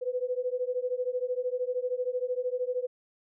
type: beating tone pair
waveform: sine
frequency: 493.9 / 506.9 Hz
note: B4 / B4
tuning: 0 / +45 cents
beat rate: 13 Hz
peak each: -31 dBFS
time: 0.01-2.87 s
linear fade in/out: 20 ms
effects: none